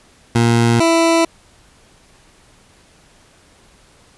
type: tone pair in turn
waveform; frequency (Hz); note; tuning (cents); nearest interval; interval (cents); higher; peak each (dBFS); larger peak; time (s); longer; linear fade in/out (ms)
20% pulse; 117.1 / 331.2; A#2 / E4; +8 / +8; octave + tritone; 1800; second; -6; neither; 0.35-0.8 / 0.8-1.25; neither; 5
effects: pink hiss -50 dBFS RMS until 4.17 s + resampled to 24000 Hz